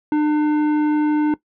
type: tone with tanh clipping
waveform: sine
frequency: 301 Hz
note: D4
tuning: 43 cents sharp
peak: -16 dBFS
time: 0.12-1.34 s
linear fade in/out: 2 ms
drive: 11 dB
effects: noise-tail reverb RT60 0.1 s tail -18 dB re dry